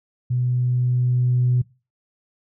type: tone with level ramp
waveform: sine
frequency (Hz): 124.3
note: B2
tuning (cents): +12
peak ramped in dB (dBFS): -18 to -14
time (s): 0.3-1.62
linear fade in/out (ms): 10
effects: noise-tail reverb RT60 0.3 s tail -21 dB re dry + tanh soft clip ceiling -11 dBFS